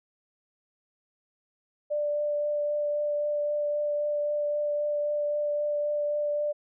sine tone with vibrato, 590 Hz, D5, 8 cents sharp, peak -25 dBFS, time 1.9-6.53 s, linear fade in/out 20 ms, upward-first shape triangle, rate 3.8 Hz, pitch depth 11 cents each way, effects none

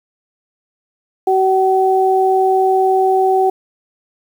sine tone pair together, 379.5 / 759 Hz, F#4 / F#5, +44 / +44 cents, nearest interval octave, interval 1200 cents, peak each -13 dBFS, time 1.27-3.5 s, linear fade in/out 5 ms, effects 7-bit

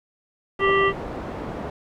harmonic tone, 391.9 Hz, G4, in tune, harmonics 1 / 3 / 5 / 7 / 8, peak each -19 / -21 / -23 / -30 / -34 dBFS, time 0.59-0.93 s, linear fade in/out 50 ms
white low-pass noise, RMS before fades -32 dBFS, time 0.59-1.7 s, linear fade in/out 2 ms, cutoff 650 Hz, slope 12 dB/octave
effects none

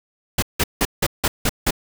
pink noise bursts, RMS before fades -18 dBFS, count 7, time 0.38-1.708 s, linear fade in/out 5 ms, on 44 ms, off 170 ms, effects none

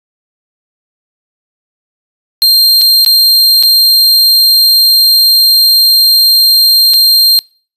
45% pulse tone with dropouts, 4186 Hz, C8, in tune, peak -3 dBFS, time 2.42-7.39 s, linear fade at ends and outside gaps 0 ms, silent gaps 2.813-2.817 / 3.048-3.062 / 3.627-3.634 / 6.936-6.94 s, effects noise-tail reverb RT60 0.4 s tail -26 dB re dry + resampled to 32000 Hz

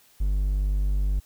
triangle tone, 49.33 Hz, G1, 12 cents sharp, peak -19 dBFS, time 0.2-1.2 s, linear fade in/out 10 ms, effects white hiss -58 dBFS RMS until 1.25 s

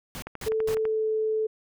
pink noise bursts, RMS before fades -37 dBFS, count 3, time 0.15-0.746 s, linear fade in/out 0 ms, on 72 ms, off 190 ms
click train, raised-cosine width 0.5 ms, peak -21 dBFS, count 8, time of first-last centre 0.27-0.853 s, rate 12 Hz
sine tone with pitch glide, 440 to 436.2 Hz, A4 to A4, 0 to -15 cents, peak -23 dBFS, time 0.46-1.47 s, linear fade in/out 10 ms, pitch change -15 cents, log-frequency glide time 0.72-1.08 s
effects none

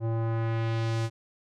square tone with low-pass filter sweep, 113.6 Hz, A#2, 44 cents flat, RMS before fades -28 dBFS, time 0-1.1 s, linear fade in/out 50 ms, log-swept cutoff 640 to 8500 Hz, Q 0.96, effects none

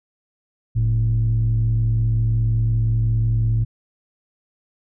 sine tone pair together, 46.56 / 112.1 Hz, F#1 / A2, +12 / +33 cents, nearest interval octave + minor third, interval 1521 cents, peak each -21 / -15 dBFS, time 0.75-3.65 s, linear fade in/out 20 ms, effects tanh soft clip ceiling -12 dBFS

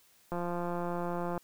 click train, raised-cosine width 1 ms, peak -22 dBFS, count 185, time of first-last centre 0.32-1.377 s, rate 174 Hz, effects white hiss -64 dBFS RMS until 1.43 s

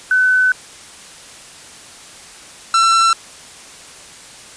sine / 45% pulse tone pair in turn, 1509 / 1344.4 Hz, F#6 / E6, +34 / +34 cents, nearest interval major second, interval 200 cents, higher first, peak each -10 dBFS, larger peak neither, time 0.11-0.52 / 2.74-3.13 s, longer first, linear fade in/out 2 ms, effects white hiss -38 dBFS RMS until 4.56 s + resampled to 22050 Hz

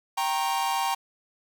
45% pulse chord, G diminished, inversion none, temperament equal with one note detuned, 784 / 932.3 / 1089.7 Hz, G5 / Bb5 / Db6, 0 / 0 / -30 cents, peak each -28 / -28 / -32 dBFS, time 0.17-0.95 s, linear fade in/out 10 ms, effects none

